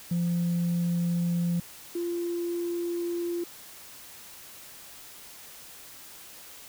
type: tone pair in turn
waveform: sine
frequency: 172.6 / 345.2 Hz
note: F3 / F4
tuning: -20 / -20 cents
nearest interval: octave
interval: 1200 cents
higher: second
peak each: -22 / -27 dBFS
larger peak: first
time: 0.11-1.6 / 1.95-3.44 s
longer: neither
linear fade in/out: 5 ms
effects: tanh soft clip ceiling -22 dBFS + white hiss -47 dBFS RMS until 6.68 s